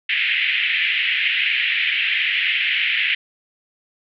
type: band-pass noise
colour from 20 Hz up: pink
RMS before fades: -20 dBFS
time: 0.09-3.15 s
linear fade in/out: 5 ms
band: 1900 to 3100 Hz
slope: 48 dB/octave
effects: none